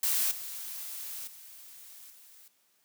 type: noise with level steps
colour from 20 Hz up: blue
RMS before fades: -28 / -40 / -50 / -55 dBFS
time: 0.03-2.48 s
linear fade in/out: 2 ms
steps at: 0.31 / 1.27 / 2.1 s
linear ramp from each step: 5 ms
effects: white hiss -70 dBFS RMS until 2.84 s + high-pass 150 Hz 12 dB/octave